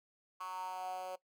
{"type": "tone with high-pass filter sweep", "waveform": "10% pulse", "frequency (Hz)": 185, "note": "F#3", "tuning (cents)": 0, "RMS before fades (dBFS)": -42, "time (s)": [0.4, 1.16], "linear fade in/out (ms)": 10, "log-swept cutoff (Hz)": [1100, 590], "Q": 6.4, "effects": ["noise-tail reverb RT60 0.1 s tail -19 dB re dry"]}